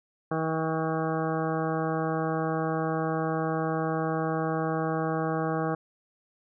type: harmonic tone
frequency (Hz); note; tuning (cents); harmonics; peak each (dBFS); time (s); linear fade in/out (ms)
160; D#3; +49; 1 / 2 / 3 / 4 / 5 / 7 / 8 / 9 / 10; -31 / -32 / -32 / -35 / -34 / -36 / -40 / -42 / -43; 0.31-5.75; 5
effects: none